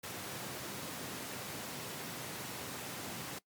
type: high-pass noise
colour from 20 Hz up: pink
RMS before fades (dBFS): -43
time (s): 0.03-3.39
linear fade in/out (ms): 10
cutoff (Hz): 110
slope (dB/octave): 24
effects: noise-tail reverb RT60 0.1 s tail -20 dB re dry + MP3 96 kbps